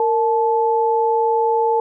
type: tone pair together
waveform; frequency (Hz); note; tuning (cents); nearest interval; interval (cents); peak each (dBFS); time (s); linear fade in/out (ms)
sine; 460.3 / 869; A#4 / A5; -22 / -22; major seventh; 1100; -17; 0-1.8; 2
effects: none